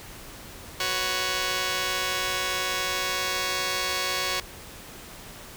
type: chord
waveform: 5% pulse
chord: F# suspended fourth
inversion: none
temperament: just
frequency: 370 / 493.3 / 555 Hz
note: F#4 / B4 / C#5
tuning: 0 / -2 / +2 cents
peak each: -20 / -21 / -18 dBFS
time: 0.8-4.4 s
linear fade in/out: 2 ms
effects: pink hiss -43 dBFS RMS until 5.56 s